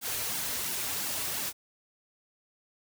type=noise with flanger; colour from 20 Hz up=white; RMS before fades=-33 dBFS; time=0.01-1.53 s; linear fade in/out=50 ms; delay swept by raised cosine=1.6 to 5.8 ms; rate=2.9 Hz; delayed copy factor=-1; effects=none